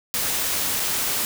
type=noise with dropouts; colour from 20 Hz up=white; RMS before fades=-24 dBFS; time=0.14-1.25 s; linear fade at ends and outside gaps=0 ms; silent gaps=0.797-0.801 s; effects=none